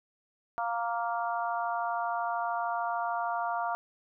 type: harmonic tone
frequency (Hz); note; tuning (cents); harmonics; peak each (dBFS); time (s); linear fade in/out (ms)
233.1; A#3; 0; 3 / 4 / 5 / 6; -32 / -34 / -36 / -38; 0.58-3.75; 0
effects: none